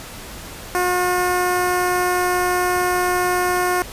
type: tone with notch filter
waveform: 10% pulse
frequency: 360 Hz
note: F#4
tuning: 47 cents flat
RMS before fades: -19 dBFS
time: 0.75-3.82 s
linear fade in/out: 0 ms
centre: 3600 Hz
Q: 0.58
effects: pink hiss -35 dBFS RMS until 3.92 s + resampled to 32000 Hz